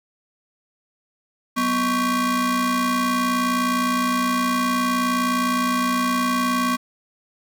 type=ring-modulated tone; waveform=40% pulse; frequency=436.2 Hz; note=A4; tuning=15 cents flat; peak=-15 dBFS; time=1.56-6.77 s; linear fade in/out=20 ms; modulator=684 Hz; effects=none